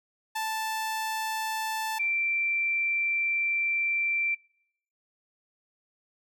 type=tone pair in turn; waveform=sawtooth / sine; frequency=880 / 2349 Hz; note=A5 / D7; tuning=0 / 0 cents; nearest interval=octave + perfect fourth; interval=1700 cents; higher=second; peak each=-25 dBFS; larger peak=neither; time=0.35-1.99 / 1.99-4.35 s; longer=second; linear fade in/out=10 ms; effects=noise-tail reverb RT60 0.7 s tail -23 dB re dry

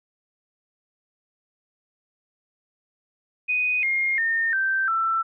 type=tone with pitch steps; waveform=sine; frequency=2491 / 2131 / 1823.5 / 1560.2 / 1334.9 Hz; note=D#7 / C7 / A#6 / G6 / E6; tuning=+1 / +31 / -39 / -9 / +21 cents; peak=-20 dBFS; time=3.48-5.23 s; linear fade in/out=20 ms; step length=350 ms; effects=none

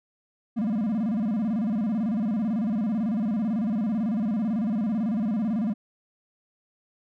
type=tone with vibrato; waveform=triangle; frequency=216.8 Hz; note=A3; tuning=25 cents flat; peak=-21 dBFS; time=0.56-5.74 s; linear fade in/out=20 ms; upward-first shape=square; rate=18 Hz; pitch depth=150 cents each way; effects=none

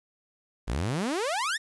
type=exponential sweep; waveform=sawtooth; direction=up; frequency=49 to 1912 Hz; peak=-23 dBFS; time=0.67-1.58 s; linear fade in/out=20 ms; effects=resampled to 24000 Hz + 9-bit

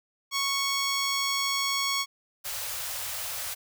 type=tone; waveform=10% pulse; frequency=1107 Hz; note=C#6; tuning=3 cents flat; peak=-17 dBFS; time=0.31-2.06 s; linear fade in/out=50 ms
type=band-stop noise; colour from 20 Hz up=white; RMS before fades=-34 dBFS; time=2.44-3.55 s; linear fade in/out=20 ms; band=130 to 490 Hz; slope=48 dB/octave
effects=none

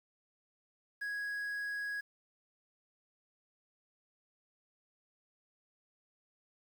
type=tone with quantisation; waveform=triangle; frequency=1661.2 Hz; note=G#6; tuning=in tune; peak=-34 dBFS; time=1.01-2.01 s; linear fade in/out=10 ms; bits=10; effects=none

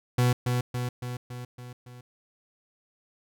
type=tone with echo; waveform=40% pulse; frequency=123.47 Hz; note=B2; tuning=in tune; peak=-19 dBFS; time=0.18-0.33 s; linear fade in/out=5 ms; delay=280 ms; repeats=6; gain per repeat=-4 dB; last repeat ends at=2.01 s; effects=none

